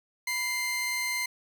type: tone pair together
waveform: sawtooth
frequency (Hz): 987.8 / 2093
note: B5 / C7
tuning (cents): 0 / 0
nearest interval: octave + minor second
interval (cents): 1300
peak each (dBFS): -35 / -25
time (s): 0.27-1.26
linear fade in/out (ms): 5
effects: none